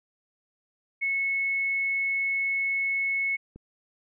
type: tone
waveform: sine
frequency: 2196 Hz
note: C#7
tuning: 17 cents flat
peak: -24 dBFS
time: 1.01-3.37 s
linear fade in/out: 20 ms
type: click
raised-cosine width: 3 ms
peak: -32 dBFS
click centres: 3.56 s
effects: none